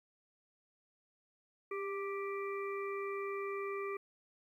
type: harmonic tone with a mistuned harmonic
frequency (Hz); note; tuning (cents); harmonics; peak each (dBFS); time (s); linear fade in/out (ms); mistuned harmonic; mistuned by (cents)
392; G4; 0; 1 / 3 / 5 / 6; -38 / -43 / -50 / -48; 1.71-3.97; 5; 1; +25
effects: 12-bit